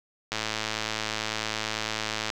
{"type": "click train", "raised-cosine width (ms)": 0.2, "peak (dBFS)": -11, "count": 217, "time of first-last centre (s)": [0.32, 2.302], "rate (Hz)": 109, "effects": []}